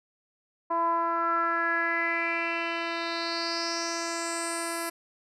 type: tone with low-pass filter sweep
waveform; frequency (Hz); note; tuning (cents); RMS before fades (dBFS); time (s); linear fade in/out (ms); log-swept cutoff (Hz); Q
10% pulse; 335.5; E4; +31; -29; 0.7-4.9; 10; 920 to 11000; 5.3
effects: none